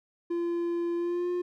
triangle tone with pitch glide, 343 to 355.1 Hz, F4 to F4, -31 to +29 cents, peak -25 dBFS, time 0.3-1.42 s, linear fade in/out 10 ms, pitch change +60 cents, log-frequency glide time 0.96-1.3 s, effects none

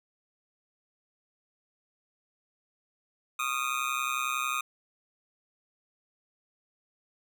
25% pulse tone with amplitude modulation, 1234 Hz, D#6, 15 cents flat, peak -21 dBFS, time 3.39-4.61 s, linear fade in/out 5 ms, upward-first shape sine, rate 131 Hz, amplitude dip 85%, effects none

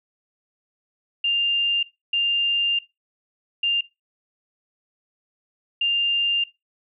sine tone bursts at uneven times, 2798 Hz, F7, 3 cents sharp, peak -18 dBFS, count 4, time 1.24-1.83 / 2.13-2.79 / 3.63-3.81 / 5.81-6.44 s, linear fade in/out 5 ms, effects noise-tail reverb RT60 0.2 s tail -18 dB re dry

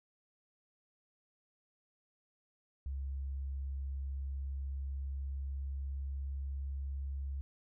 sine tone with pitch glide, 68.1 to 68.69 Hz, C#2 to C#2, -30 to -15 cents, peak -36 dBFS, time 2.86-7.41 s, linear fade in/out 0 ms, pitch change +15 cents, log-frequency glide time 4.01-6.99 s, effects none

